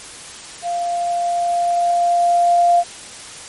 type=tone with level ramp; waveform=sine; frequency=696 Hz; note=F5; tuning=6 cents flat; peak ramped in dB=-19 to -9 dBFS; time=0.62-2.84 s; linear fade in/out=50 ms; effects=white hiss -35 dBFS RMS until 3.48 s + MP3 48 kbps